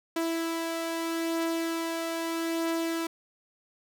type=beating tone pair; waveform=sawtooth; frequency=329.6 / 330.39 Hz; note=E4 / E4; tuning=0 / +4 cents; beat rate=0.79 Hz; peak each=-34 / -25 dBFS; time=0.16-3.07 s; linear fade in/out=5 ms; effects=none